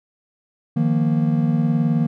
triangle chord, Eb suspended second, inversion none, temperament equal, 155.56 / 174.61 / 233.1 Hz, Eb3 / F3 / Bb3, 0 / 0 / 0 cents, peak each -17 / -21 / -18 dBFS, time 0.76-2.07 s, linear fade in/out 10 ms, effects none

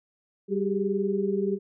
sine tone cluster, 195.7 / 386 / 406.9 Hz, G3 / G4 / G#4, -3 / -27 / -35 cents, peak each -28 dBFS, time 0.48-1.59 s, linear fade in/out 50 ms, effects none

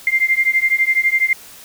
sine beating tone pair, 2093 / 2105 Hz, C7 / C7, 0 / +10 cents, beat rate 12 Hz, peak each -16 dBFS, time 0.07-1.33 s, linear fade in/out 2 ms, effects white hiss -40 dBFS RMS until 1.64 s

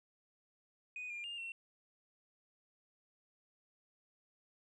sine tone with pitch steps, 2487 / 2403 / 2814 / 2717 Hz, D#7 / D7 / F7 / F7, -1 / +39 / +12 / -48 cents, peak -40 dBFS, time 0.96-1.52 s, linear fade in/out 2 ms, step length 140 ms, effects tanh soft clip ceiling -39 dBFS

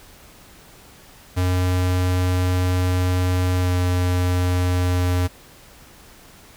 square tone with pitch glide, 90.9 to 89.96 Hz, F#2 to F#2, -30 to -48 cents, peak -18 dBFS, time 1.36-5.28 s, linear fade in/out 20 ms, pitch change -18 cents, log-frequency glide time 3.6-3.7 s, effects pink hiss -47 dBFS RMS until 6.56 s

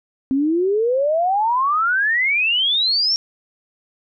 sine exponential sweep, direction up, 260 to 5600 Hz, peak -15 dBFS, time 0.31-3.16 s, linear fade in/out 0 ms, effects none

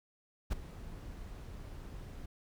brown noise with ADSR envelope, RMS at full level -28 dBFS, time 0.5-2.26 s, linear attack 28 ms, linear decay 6 ms, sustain -18 dB, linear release 6 ms, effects none

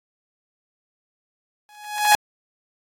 sawtooth tone with exponential growth, 838 Hz, G#5, 15 cents sharp, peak -6 dBFS, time 1.69-2.15 s, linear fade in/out 0 ms, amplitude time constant 100 ms, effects AAC 48 kbps

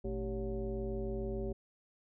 sine tone with frequency modulation, 220 Hz, A3, in tune, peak -34 dBFS, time 0.04-1.53 s, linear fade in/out 10 ms, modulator 169 Hz, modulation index 1.7, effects none

